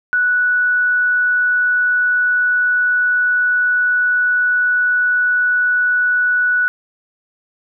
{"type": "tone", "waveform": "sine", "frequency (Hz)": 1476, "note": "F#6", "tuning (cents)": -5, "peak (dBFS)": -12, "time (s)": [0.13, 6.68], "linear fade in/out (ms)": 0, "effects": []}